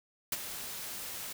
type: noise with ADSR envelope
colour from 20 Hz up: white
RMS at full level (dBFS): -30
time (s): 0.32-1.33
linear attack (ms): 4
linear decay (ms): 34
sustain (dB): -11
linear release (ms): 7
effects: none